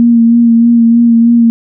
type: tone with vibrato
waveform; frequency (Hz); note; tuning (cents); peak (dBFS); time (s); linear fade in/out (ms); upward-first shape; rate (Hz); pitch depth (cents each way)
sine; 233.1; A#3; 0; -3; 0-1.5; 0; sine; 3.2; 24
effects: none